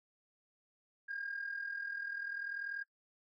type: tone with amplitude modulation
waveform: sine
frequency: 1619 Hz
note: G#6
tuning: 45 cents flat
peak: -34 dBFS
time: 1.08-2.84 s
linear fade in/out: 20 ms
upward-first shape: sine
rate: 40.4 Hz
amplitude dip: 70%
effects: noise-tail reverb RT60 0.1 s tail -24 dB re dry + tanh soft clip ceiling -33 dBFS